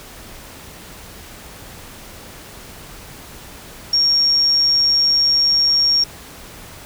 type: tone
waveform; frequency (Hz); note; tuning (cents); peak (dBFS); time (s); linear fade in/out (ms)
sine; 5550; F8; -12; -12; 3.93-6.04; 5
effects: pink hiss -38 dBFS RMS until 6.85 s